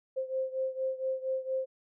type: beating tone pair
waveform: sine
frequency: 523.3 / 527.6 Hz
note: C5 / C5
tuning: 0 / +14 cents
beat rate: 4.3 Hz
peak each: -32 / -35 dBFS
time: 0.16-1.66 s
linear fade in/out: 20 ms
effects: none